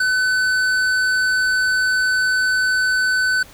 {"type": "tone with hard clipping", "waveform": "triangle", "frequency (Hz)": 1510, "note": "F#6", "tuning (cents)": 35, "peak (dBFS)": -17, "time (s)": [0, 3.43], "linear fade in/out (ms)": 5, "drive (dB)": 14, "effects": ["added 50 Hz sine -51 dBFS peak until 3.53 s", "pink hiss -44 dBFS RMS until 3.53 s"]}